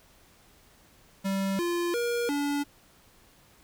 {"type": "tone with pitch steps", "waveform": "square", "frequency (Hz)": [194.4, 346.5, 475.3, 286.9], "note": ["G3", "F4", "A#4", "D4"], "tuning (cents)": [-14, -14, 34, -40], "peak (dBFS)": -27, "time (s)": [1.24, 2.64], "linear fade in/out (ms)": 20, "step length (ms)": 350, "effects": ["pink hiss -59 dBFS RMS until 3.63 s"]}